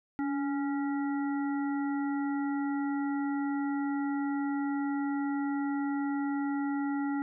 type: harmonic tone with a mistuned harmonic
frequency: 276.9 Hz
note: C#4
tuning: 2 cents flat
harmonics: 1 / 3 / 5 / 7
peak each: -29 / -39 / -43 / -46 dBFS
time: 0.19-7.22 s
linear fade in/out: 0 ms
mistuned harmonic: 1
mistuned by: +46 cents
effects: none